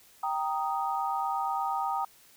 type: chord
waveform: sine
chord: Eb major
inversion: first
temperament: equal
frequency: 784 / 932.3 / 1244.5 Hz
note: G5 / Bb5 / Eb6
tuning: 0 / 0 / 0 cents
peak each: -31 / -32 / -33 dBFS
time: 0.23-2.05 s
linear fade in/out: 5 ms
effects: white hiss -58 dBFS RMS until 2.36 s